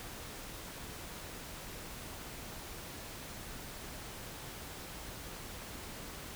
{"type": "silence", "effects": ["pink hiss -46 dBFS RMS until 6.35 s"]}